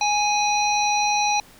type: harmonic tone with a mistuned harmonic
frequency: 830.6 Hz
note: G#5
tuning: in tune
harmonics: 1 / 3 / 5 / 7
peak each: -20 / -25 / -27 / -28 dBFS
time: 0.01-1.4 s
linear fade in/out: 2 ms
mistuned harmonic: 5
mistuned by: -44 cents
effects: pink hiss -49 dBFS RMS until 1.59 s